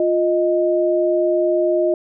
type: tone pair together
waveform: sine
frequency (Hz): 351.4 / 622.3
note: F4 / D#5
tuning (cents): +11 / 0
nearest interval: minor seventh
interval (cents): 989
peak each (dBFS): -17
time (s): 0-1.94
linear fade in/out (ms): 2
effects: none